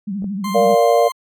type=tone with vibrato; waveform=sine; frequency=197.3 Hz; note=G3; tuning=11 cents sharp; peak=-21 dBFS; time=0.07-0.75 s; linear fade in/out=10 ms; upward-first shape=triangle; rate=13 Hz; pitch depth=140 cents each way
type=clicks; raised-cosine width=2 ms; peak=-27 / -21 dBFS; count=2; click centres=0.223 / 0.243 s
type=tone; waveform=40% pulse; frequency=1049 Hz; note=C6; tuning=4 cents sharp; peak=-23 dBFS; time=0.44-1.12 s; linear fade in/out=5 ms
type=chord; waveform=sine; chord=Bb major; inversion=none; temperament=equal with one note detuned; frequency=466.2 / 579.6 / 698.5 Hz; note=Bb4 / D5 / F5; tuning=0 / -23 / 0 cents; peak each=-15 dBFS; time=0.54-1.09 s; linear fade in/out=20 ms
effects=AAC 64 kbps